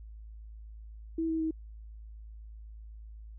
sine tone with pitch steps, 326.2 / 322.3 / 318.4 Hz, E4 / E4 / D#4, -18 / -39 / +40 cents, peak -28 dBFS, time 1.18-1.51 s, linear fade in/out 5 ms, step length 110 ms, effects added 54 Hz sine -44 dBFS peak until 3.38 s

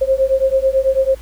sine beating tone pair, 528 / 537.1 Hz, C5 / C5, +16 / +45 cents, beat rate 9.1 Hz, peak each -15 dBFS, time 0.01-1.15 s, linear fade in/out 10 ms, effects added 56 Hz sine -33 dBFS peak until 1.21 s + pink hiss -44 dBFS RMS until 1.21 s

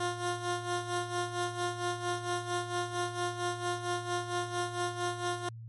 15% pulse tone with tremolo, 353.4 Hz, F4, 21 cents sharp, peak -23 dBFS, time 0-5.49 s, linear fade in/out 5 ms, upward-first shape sine, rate 4.4 Hz, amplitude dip 70%, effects added 114 Hz sine -42 dBFS peak until 5.68 s + MP3 48 kbps

